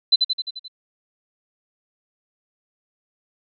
sine tone with echo, 4038 Hz, B7, 38 cents sharp, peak -10 dBFS, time 0.12-0.16 s, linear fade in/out 10 ms, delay 87 ms, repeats 6, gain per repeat -4 dB, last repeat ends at 0.682 s, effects none

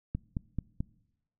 click train, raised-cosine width 5 ms, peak -19 dBFS, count 4, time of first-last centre 0.15-0.805 s, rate 4.58 Hz, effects noise-tail reverb RT60 0.9 s tail -23 dB re dry

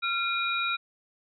sine tone cluster, 1375 / 2420 / 3817 Hz, F6 / D#7 / A#7, -27 / -49 / +40 cents, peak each -29 / -30 / -32 dBFS, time 0.02-0.77 s, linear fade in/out 20 ms, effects none

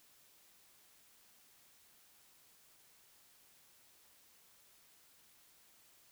silence, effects white hiss -66 dBFS RMS until 6.11 s

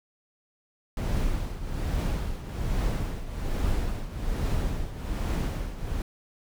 brown noise with tremolo, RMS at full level -25 dBFS, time 0.97-6.02 s, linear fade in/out 2 ms, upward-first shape triangle, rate 1.2 Hz, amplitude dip 75%, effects none

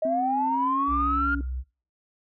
sine linear sweep, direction up, 622.3 to 1422 Hz, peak -22 dBFS, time 0.02-1.35 s, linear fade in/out 5 ms
sine tone with pitch glide, 261.6 to 282 Hz, C4 to C#4, 0 to +30 cents, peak -28 dBFS, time 0.05-1.41 s, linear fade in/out 2 ms, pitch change +130 cents, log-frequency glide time 0.43-0.92 s
sine tone, 63.7 Hz, C2, 46 cents flat, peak -28 dBFS, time 0.87-1.64 s, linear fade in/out 50 ms
effects noise-tail reverb RT60 0.4 s tail -22 dB re dry + tanh soft clip ceiling -13 dBFS

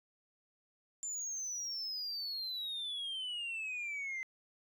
sine exponential sweep, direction down, 7210 to 2052 Hz, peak -35 dBFS, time 1.03-4.23 s, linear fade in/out 0 ms, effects tanh soft clip ceiling -36 dBFS

